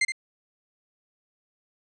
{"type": "tone with echo", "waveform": "40% pulse", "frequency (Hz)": 2092, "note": "C7", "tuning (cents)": -1, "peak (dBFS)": -19, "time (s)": [0.01, 0.05], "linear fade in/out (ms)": 5, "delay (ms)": 71, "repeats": 1, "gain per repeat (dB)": -7, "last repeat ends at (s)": 0.121, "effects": ["resampled to 24000 Hz"]}